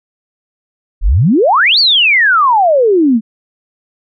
sine exponential two-way sweep, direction up then down, 34.1 to 4699 to 210.5 Hz, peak -6 dBFS, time 1.01-3.21 s, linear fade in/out 50 ms, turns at 1.79 s, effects none

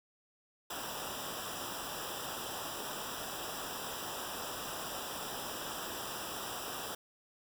pink noise with comb filter, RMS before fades -41 dBFS, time 0.7-6.95 s, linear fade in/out 5 ms, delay 0.46 ms, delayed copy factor -0.9, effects none

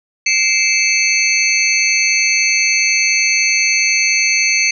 sine tone cluster, 2107 / 2303 / 2617 / 4400 / 6230 Hz, C7 / D7 / E7 / C#8 / G8, +12 / -34 / -13 / -14 / -12 cents, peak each -18 dBFS, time 0.26-4.71 s, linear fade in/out 5 ms, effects none

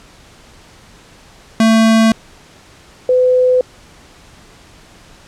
square / sine tone pair in turn, 223.3 / 505.4 Hz, A3 / B4, +26 / +40 cents, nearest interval octave + major second, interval 1414 cents, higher second, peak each -8 dBFS, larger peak neither, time 1.6-2.12 / 3.09-3.61 s, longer neither, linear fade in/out 2 ms, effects pink hiss -43 dBFS RMS until 5.27 s + low-pass 8000 Hz 12 dB/octave

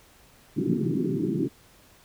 white band-pass noise, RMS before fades -26 dBFS, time 0.56-1.49 s, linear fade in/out 20 ms, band 120 to 390 Hz, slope 96 dB/octave, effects pink hiss -56 dBFS RMS until 2.04 s

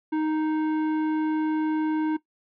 triangle tone with tanh clipping, 311.1 Hz, D#4, in tune, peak -24 dBFS, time 0.12-2.17 s, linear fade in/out 10 ms, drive 16 dB, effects noise-tail reverb RT60 0.1 s tail -17 dB re dry

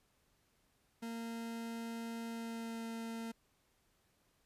40% pulse tone with pitch glide, 230 to 228 Hz, A#3 to A#3, -23 to -38 cents, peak -40 dBFS, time 1.02-3.32 s, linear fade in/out 10 ms, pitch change -15 cents, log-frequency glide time 2.28-2.85 s, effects pink hiss -75 dBFS RMS until 4.45 s + resampled to 32000 Hz

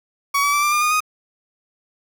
30% pulse tone with pitch steps, 1126 / 1145 / 1164.4 / 1184 / 1204 / 1224.4 / 1245.1 Hz, C#6 / D6 / D6 / D6 / D6 / D#6 / D#6, +27 / -44 / -15 / +14 / +43 / -28 / +1 cents, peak -13 dBFS, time 0.34-1.005 s, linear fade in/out 10 ms, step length 95 ms, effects 7-bit

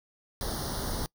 pink noise with comb filter, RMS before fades -33 dBFS, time 0.41-1.06 s, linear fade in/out 0 ms, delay 0.2 ms, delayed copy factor +0.95, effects noise-tail reverb RT60 0.1 s tail -23 dB re dry

